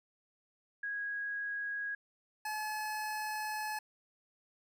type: tone pair in turn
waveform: sine / 25% pulse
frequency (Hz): 1651 / 856.1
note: G#6 / A5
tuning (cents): -11 / -48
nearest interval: major seventh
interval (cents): 1137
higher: first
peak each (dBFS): -35 / -32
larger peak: second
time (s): 0.83-1.95 / 2.45-3.79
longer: second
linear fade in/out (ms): 5
effects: none